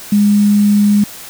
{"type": "tone with quantisation", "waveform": "sine", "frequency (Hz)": 205.7, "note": "G#3", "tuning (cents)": -16, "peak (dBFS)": -7, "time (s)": [0.12, 1.04], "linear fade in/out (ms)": 5, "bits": 5, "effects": ["white hiss -32 dBFS RMS until 1.29 s"]}